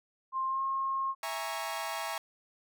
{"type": "tone with pitch glide", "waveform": "sine", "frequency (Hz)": [1056, 1075.1], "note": ["C6", "C6"], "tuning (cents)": [16, 47], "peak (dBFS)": -29, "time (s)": [0.32, 1.15], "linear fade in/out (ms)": 50, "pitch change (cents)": 31, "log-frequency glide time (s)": [0.47, 0.62]}
{"type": "chord", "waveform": "sawtooth", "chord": "A# half-diminished seventh", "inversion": "second", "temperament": "equal with one note detuned", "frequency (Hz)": [659.3, 825.3, 932.3, 1108.7], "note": ["E5", "G#5", "A#5", "C#6"], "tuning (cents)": [0, -11, 0, 0], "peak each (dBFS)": -36, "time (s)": [1.23, 2.18], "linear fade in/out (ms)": 2}
{"effects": []}